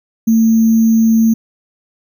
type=tone with sample-and-hold; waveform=sine; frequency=224.5 Hz; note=A3; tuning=35 cents sharp; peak=-7 dBFS; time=0.27-1.34 s; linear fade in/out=10 ms; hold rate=6300 Hz; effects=none